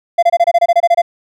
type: tone bursts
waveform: triangle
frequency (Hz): 687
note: F5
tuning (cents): -29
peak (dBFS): -4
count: 12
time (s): 0.18-1.019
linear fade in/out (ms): 10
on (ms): 47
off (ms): 25
effects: none